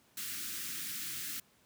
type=band-stop noise; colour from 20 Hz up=white; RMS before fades=-40 dBFS; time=0.17-1.4 s; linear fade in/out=5 ms; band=350 to 1300 Hz; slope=48 dB/octave; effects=pink hiss -67 dBFS RMS until 1.65 s + high-pass 100 Hz 12 dB/octave